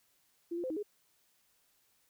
sine tone with pitch steps, 340.4 / 347.8 / 516 / 316.1 / 414.5 Hz, F4 / F4 / C5 / D#4 / G#4, -44 / -7 / -24 / +27 / -3 cents, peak -34 dBFS, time 0.51-0.83 s, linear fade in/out 10 ms, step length 64 ms, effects white hiss -72 dBFS RMS until 2.09 s

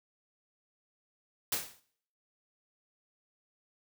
white noise with exponential decay, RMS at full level -28 dBFS, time 1.52-1.8 s, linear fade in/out 5 ms, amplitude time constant 60 ms, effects noise-tail reverb RT60 0.6 s tail -19 dB re dry

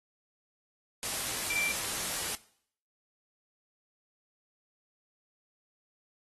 sine tone in noise, 2349 Hz, D7, in tune, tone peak -30 dBFS, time 1.5-1.72 s, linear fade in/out 0 ms, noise white, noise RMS -34 dBFS, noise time 1.03-2.35 s, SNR +1 dB, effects noise-tail reverb RT60 0.6 s tail -19 dB re dry + AAC 32 kbps

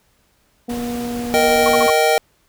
harmonic tone, 239.8 Hz, A#3, 49 cents sharp, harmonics 1 / 2 / 3, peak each -23 / -29 / -33 dBFS, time 0.68-1.87 s, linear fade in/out 10 ms
pink noise, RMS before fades -33 dBFS, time 0.69-1.91 s, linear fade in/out 10 ms
square chord, Eb major, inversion second, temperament just, 466.7 / 622.3 / 777.8 Hz, Bb4 / Eb5 / G5, +2 / 0 / -14 cents, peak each -18 dBFS, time 1.34-2.18 s, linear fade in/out 0 ms
sine tone bursts, 1100 Hz, C#6, 14 cents flat, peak -18 dBFS, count 4, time 1.66-1.9 s, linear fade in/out 0 ms, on 21 ms, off 52 ms
effects pink hiss -60 dBFS RMS until 2.48 s

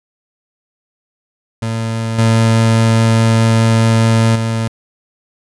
30% pulse tone with level steps, 113.1 Hz, A2, 48 cents sharp, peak -14 / -6 / -12 dBFS, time 1.62-4.68 s, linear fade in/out 5 ms, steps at 2.18 / 4.35 s, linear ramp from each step 10 ms, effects resampled to 24000 Hz

